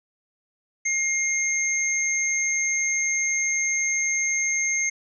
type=tone pair together; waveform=sine; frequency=2126 / 6376 Hz; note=C7 / G8; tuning=+27 / +28 cents; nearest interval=octave + perfect fifth; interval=1901 cents; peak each=-24 dBFS; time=0.85-4.9 s; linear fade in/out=10 ms; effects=none